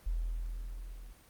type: tone with level ramp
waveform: sine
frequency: 41.62 Hz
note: E1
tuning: 17 cents sharp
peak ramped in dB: -29 to -44 dBFS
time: 0.06-1.13 s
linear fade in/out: 10 ms
effects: pink hiss -60 dBFS RMS until 1.29 s + Opus 24 kbps